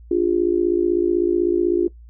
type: tone with amplitude modulation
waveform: sine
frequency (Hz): 349.2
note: F4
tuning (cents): 0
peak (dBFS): -11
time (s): 0.11-1.88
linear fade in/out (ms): 5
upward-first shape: sine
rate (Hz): 56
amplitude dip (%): 90
effects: noise-tail reverb RT60 0.1 s tail -17 dB re dry + added 58 Hz sine -40 dBFS peak until 2.09 s